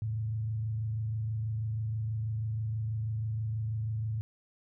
sine tone with frequency modulation, 110 Hz, A2, in tune, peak -30 dBFS, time 0.02-4.21 s, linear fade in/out 0 ms, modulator 26.2 Hz, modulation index 0.36, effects none

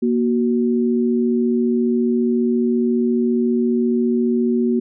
sine tone pair together, 237.1 / 371.7 Hz, A#3 / F#4, +30 / +8 cents, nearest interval minor sixth, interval 778 cents, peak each -16 / -20 dBFS, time 0.02-4.8 s, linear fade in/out 10 ms, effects none

